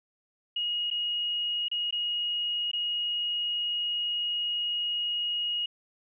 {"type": "tone with dropouts", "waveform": "sine", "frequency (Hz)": 2882, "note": "F#7", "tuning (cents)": -46, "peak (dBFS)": -27, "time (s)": [0.56, 5.66], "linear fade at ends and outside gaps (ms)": 5, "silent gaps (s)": [[0.903, 0.911], [1.684, 1.714], [1.909, 1.925], [2.715, 2.732]], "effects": []}